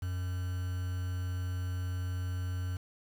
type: tone with quantisation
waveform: triangle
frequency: 90.7 Hz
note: F#2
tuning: 34 cents flat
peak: -30 dBFS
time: 0.02-2.77 s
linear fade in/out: 5 ms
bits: 8
effects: none